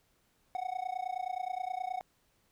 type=tone with amplitude modulation; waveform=triangle; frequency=740 Hz; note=F#5; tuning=in tune; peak=-28 dBFS; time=0.55-2.01 s; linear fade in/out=0 ms; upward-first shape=sine; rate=29.5 Hz; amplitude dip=95%; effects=pink hiss -72 dBFS RMS until 2.51 s